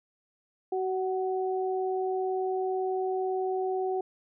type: tone pair together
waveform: sine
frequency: 376.8 / 747 Hz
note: F#4 / F#5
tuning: +32 / +16 cents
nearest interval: octave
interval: 1184 cents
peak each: -28 / -32 dBFS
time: 0.72-4.01 s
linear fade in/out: 5 ms
effects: none